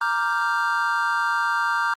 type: chord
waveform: triangle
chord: G minor seventh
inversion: first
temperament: equal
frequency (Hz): 932.3 / 1174.7 / 1396.9 / 1568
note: Bb5 / D6 / F6 / G6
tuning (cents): 0 / 0 / 0 / 0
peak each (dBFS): -24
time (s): 0.01-1.94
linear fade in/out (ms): 5
effects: Opus 32 kbps